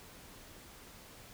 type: silence
effects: pink hiss -54 dBFS RMS until 1.33 s